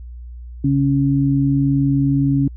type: tone pair together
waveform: sine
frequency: 138.17 / 277.3 Hz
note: C#3 / C#4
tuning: -5 / +1 cents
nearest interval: octave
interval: 1206 cents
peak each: -16 dBFS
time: 0.64-2.48 s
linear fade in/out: 5 ms
effects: added 60 Hz sine -31 dBFS peak until 2.56 s